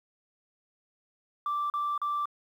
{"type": "tone bursts", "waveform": "sine", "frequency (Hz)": 1172, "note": "D6", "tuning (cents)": -4, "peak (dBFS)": -26, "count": 3, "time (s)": [1.46, 2.256], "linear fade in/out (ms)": 2, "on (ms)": 240, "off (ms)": 38, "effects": ["tanh soft clip ceiling -24 dBFS", "10-bit"]}